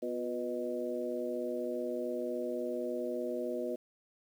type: harmonic tone with a mistuned harmonic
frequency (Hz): 123.47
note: B2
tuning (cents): 0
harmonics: 2 / 3 / 4 / 5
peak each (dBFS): -40 / -38 / -38 / -39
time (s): 0.02-3.76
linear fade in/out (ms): 10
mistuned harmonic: 3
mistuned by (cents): -61
effects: 10-bit